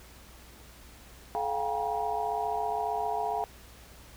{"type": "tone cluster", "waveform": "sine", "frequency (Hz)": [430.1, 703, 770, 805, 955], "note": ["A4", "F5", "G5", "G5", "A#5"], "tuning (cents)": [-39, 11, -31, 46, 42], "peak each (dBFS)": [-36, -32, -38, -34, -35], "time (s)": [1.35, 3.44], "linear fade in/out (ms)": 0, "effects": ["added 60 Hz sine -53 dBFS peak until 4.16 s", "pink hiss -53 dBFS RMS until 4.16 s"]}